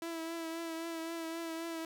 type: tone with vibrato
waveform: sawtooth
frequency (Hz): 329.6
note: E4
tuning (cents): 0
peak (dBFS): -34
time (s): 0.02-1.85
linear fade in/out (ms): 2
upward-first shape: triangle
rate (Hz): 3.8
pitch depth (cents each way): 34
effects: 12-bit